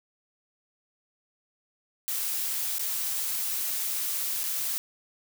blue noise with dropouts, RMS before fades -30 dBFS, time 2.08-4.78 s, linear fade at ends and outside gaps 0 ms, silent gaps 2.784-2.794 / 4.433-4.438 s, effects none

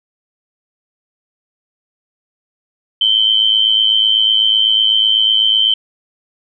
sine tone with amplitude modulation, 3099 Hz, G7, 21 cents flat, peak -6 dBFS, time 3.01-5.74 s, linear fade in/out 5 ms, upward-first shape sine, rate 108 Hz, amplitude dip 75%, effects none

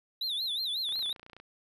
triangle tone with vibrato, 3800 Hz, A#7, 33 cents sharp, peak -29 dBFS, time 0.21-1.13 s, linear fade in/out 5 ms, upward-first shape sine, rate 5.5 Hz, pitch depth 180 cents each way
click train, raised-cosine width 0.3 ms, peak -33 dBFS, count 16, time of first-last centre 0.89-1.4 s, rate 29.4 Hz
effects none

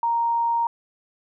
sine tone, 932.3 Hz, A#5, in tune, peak -19 dBFS, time 0.03-0.67 s, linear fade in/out 2 ms, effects none

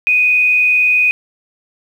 sine tone with frequency modulation, 2489 Hz, D#7, in tune, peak -9 dBFS, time 0.07-1.11 s, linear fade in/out 0 ms, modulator 73.5 Hz, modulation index 0.46, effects 7-bit

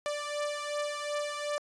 sawtooth beating tone pair, 587.3 / 590 Hz, D5 / D5, 0 / +8 cents, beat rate 2.7 Hz, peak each -30 / -33 dBFS, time 0.06-1.58 s, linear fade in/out 0 ms, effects resampled to 22050 Hz

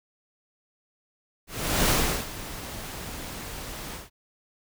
pink noise with ADSR envelope, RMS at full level -21 dBFS, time 1.47-4.1 s, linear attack 430 ms, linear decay 360 ms, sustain -16 dB, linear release 150 ms, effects none

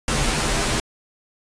pink noise with comb filter, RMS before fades -21 dBFS, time 0.08-0.8 s, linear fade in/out 2 ms, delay 11 ms, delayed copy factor -0.95, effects resampled to 22050 Hz

